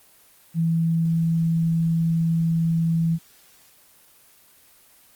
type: tone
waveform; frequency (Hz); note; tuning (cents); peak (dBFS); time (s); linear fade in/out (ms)
sine; 164.81; E3; 0; -18; 0.54-3.19; 50
effects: white hiss -54 dBFS RMS until 5.15 s + Opus 24 kbps